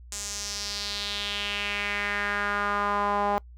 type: tone with band-pass filter sweep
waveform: sawtooth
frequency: 203.9 Hz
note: G#3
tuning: 32 cents flat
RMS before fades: -29 dBFS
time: 0.12-3.38 s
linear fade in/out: 0 ms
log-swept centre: 7300 to 820 Hz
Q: 3
effects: noise-tail reverb RT60 0.1 s tail -25 dB re dry + added 60 Hz sine -44 dBFS peak until 3.57 s

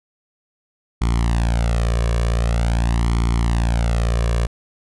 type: tone with flanger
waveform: sawtooth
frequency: 57.7 Hz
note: A#1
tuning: 17 cents flat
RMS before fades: -18 dBFS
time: 1.01-4.47 s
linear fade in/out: 10 ms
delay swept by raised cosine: 0.91 to 1.77 ms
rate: 0.45 Hz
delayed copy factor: +0.8
effects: resampled to 24000 Hz

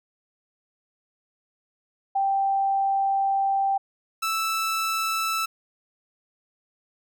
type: tone pair in turn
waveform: sine / sawtooth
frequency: 784 / 1318.5 Hz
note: G5 / E6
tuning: 0 / 0 cents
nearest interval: major sixth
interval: 900 cents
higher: second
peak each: -20 dBFS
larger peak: neither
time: 2.15-3.78 / 4.22-5.46 s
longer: first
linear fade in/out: 10 ms
effects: none

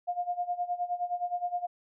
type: tone with tremolo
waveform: sine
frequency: 709 Hz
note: F5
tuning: 26 cents sharp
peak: -26 dBFS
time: 0.07-1.67 s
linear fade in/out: 20 ms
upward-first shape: sine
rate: 9.6 Hz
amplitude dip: 85%
effects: none

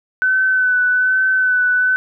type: tone with vibrato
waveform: sine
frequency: 1509 Hz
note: F#6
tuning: 34 cents sharp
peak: -12 dBFS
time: 0.22-1.96 s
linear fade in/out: 0 ms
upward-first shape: sine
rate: 1.2 Hz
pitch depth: 23 cents each way
effects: none

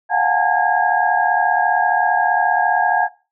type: tone cluster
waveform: sine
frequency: 707 / 742 / 825 / 896 / 1636 Hz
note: F5 / F#5 / G#5 / A5 / G#6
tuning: +21 / +5 / -12 / +31 / -26 cents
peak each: -20 dBFS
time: 0.09-3.09 s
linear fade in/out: 50 ms
effects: noise-tail reverb RT60 0.3 s tail -18 dB re dry

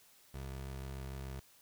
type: tone with vibrato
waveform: 25% pulse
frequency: 66.8 Hz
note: C2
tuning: 36 cents sharp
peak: -38 dBFS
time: 0.34-1.4 s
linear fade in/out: 5 ms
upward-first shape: triangle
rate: 3.9 Hz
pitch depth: 13 cents each way
effects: white hiss -64 dBFS RMS until 1.61 s

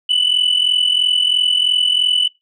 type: tone pair together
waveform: sine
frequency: 2960 / 3003 Hz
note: F#7 / F#7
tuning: 0 / +25 cents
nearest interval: unison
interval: 25 cents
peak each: -13 dBFS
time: 0.09-2.28 s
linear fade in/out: 10 ms
effects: noise-tail reverb RT60 0.2 s tail -22 dB re dry + tanh soft clip ceiling -9 dBFS

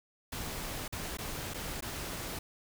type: noise with dropouts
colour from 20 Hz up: pink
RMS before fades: -39 dBFS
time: 0.32-2.39 s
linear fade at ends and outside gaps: 5 ms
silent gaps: 0.88-0.924 / 1.172-1.185 / 1.538-1.542 / 1.808-1.823 s
effects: none

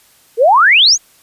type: exponential sweep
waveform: sine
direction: up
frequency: 427 to 6940 Hz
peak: -5 dBFS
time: 0.37-0.98 s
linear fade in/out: 50 ms
effects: white hiss -49 dBFS RMS until 1.22 s + resampled to 32000 Hz

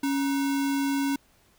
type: tone with sample-and-hold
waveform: sine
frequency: 277.2 Hz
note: C#4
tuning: in tune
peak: -23 dBFS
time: 0.03-1.16 s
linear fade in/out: 5 ms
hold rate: 1225 Hz
effects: pink hiss -62 dBFS RMS until 1.58 s

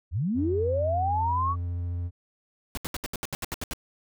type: linear sweep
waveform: sine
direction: up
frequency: 65.41 to 1146 Hz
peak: -24 dBFS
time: 0.11-1.56 s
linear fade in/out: 50 ms
type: tone with vibrato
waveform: triangle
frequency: 87.31 Hz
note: F2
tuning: in tune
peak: -26 dBFS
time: 0.34-2.11 s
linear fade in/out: 50 ms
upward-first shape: sine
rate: 14 Hz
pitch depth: 12 cents each way
type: noise bursts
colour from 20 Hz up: pink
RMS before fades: -32 dBFS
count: 11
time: 2.75-3.734 s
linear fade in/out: 0 ms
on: 24 ms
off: 72 ms
effects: none

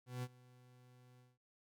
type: tone with ADSR envelope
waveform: 40% pulse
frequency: 124.9 Hz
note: B2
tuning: 20 cents sharp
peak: -38 dBFS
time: 0.06-1.38 s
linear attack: 170 ms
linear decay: 47 ms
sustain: -23 dB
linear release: 190 ms
effects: none

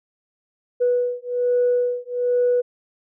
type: beating tone pair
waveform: sine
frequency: 490 / 491.2 Hz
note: B4 / B4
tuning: -14 / -9 cents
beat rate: 1.2 Hz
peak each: -20 dBFS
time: 0.8-2.62 s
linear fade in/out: 20 ms
effects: tanh soft clip ceiling -11 dBFS

